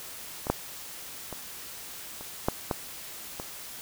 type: clicks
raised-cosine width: 1 ms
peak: -20 / -8 / -22 / -27 / -9 / -12 / -21 dBFS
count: 7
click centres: 0.469 / 0.5 / 1.327 / 2.21 / 2.485 / 2.712 / 3.399 s
effects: white hiss -42 dBFS RMS until 3.81 s